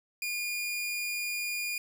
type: tone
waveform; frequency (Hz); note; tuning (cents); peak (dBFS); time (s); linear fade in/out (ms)
sawtooth; 2428; D#7; -43; -28; 0.22-1.78; 2
effects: 11-bit